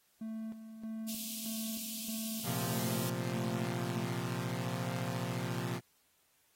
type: tone with tremolo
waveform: triangle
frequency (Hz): 221.4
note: A3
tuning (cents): +11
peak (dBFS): -36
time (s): 0.21-4.05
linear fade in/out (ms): 5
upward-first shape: square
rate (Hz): 1.6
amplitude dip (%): 60
type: high-pass noise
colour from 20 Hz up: white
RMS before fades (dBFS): -42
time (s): 1.08-3.1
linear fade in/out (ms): 5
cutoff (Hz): 2600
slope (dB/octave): 48
type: chord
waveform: sawtooth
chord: Bb suspended second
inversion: none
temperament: equal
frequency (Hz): 116.54 / 130.81 / 174.61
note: Bb2 / C3 / F3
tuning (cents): 0 / 0 / 0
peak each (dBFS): -35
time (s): 2.43-5.81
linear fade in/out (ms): 50
effects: white hiss -71 dBFS RMS until 6.55 s + AAC 48 kbps